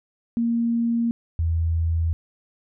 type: tone pair in turn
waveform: sine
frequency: 233.1 / 82.41 Hz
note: A#3 / E2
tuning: 0 / 0 cents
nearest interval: octave + tritone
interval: 1800 cents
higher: first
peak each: -19 dBFS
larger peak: neither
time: 0.37-1.11 / 1.39-2.13 s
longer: neither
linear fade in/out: 0 ms
effects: none